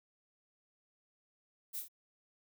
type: noise with echo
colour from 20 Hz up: violet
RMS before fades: -41 dBFS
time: 1.73-1.81 s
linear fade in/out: 20 ms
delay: 25 ms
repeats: 3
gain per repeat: -4 dB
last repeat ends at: 1.885 s
effects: none